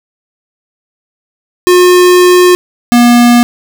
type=tone pair in turn; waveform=square; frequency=359.6 / 240 Hz; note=F#4 / B3; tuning=-49 / -49 cents; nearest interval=perfect fifth; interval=700 cents; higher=first; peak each=-3 dBFS; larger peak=neither; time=1.67-2.55 / 2.92-3.43 s; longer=first; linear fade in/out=0 ms; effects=none